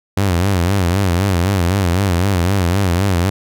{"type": "tone with vibrato", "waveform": "sawtooth", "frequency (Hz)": 92.5, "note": "F#2", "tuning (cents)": 0, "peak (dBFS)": -9, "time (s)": [0.17, 3.3], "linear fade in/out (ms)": 5, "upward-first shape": "sine", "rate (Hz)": 3.9, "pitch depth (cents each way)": 150, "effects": []}